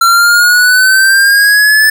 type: exponential sweep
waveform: square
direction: up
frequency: 1357 to 1750 Hz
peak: -5 dBFS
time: 0.01-1.9 s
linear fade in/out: 5 ms
effects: none